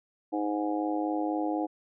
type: harmonic tone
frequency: 104 Hz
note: G#2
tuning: 3 cents sharp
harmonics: 3 / 4 / 5 / 6 / 7 / 8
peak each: -29 / -41 / -36 / -44 / -34 / -37 dBFS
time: 0.32-1.67 s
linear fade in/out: 20 ms
effects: none